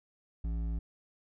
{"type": "tone with hard clipping", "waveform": "triangle", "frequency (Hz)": 56, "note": "A1", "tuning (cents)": 31, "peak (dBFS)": -33, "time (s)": [0.44, 0.79], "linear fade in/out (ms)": 5, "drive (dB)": 13, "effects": []}